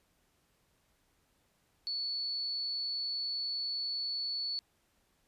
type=tone; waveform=sine; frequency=4435 Hz; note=C#8; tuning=in tune; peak=-33 dBFS; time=1.87-4.59 s; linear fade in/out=0 ms; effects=pink hiss -73 dBFS RMS until 5.27 s + resampled to 32000 Hz